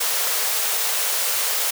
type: high-pass noise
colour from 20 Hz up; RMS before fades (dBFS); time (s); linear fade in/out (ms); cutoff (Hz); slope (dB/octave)
white; -22; 0-1.71; 10; 410; 96
effects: none